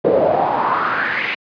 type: noise with band-pass filter sweep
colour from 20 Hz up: brown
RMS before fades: -17 dBFS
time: 0.04-1.35 s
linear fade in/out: 10 ms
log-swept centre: 470 to 2400 Hz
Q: 4.7
effects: high-pass 150 Hz 12 dB/octave + resampled to 11025 Hz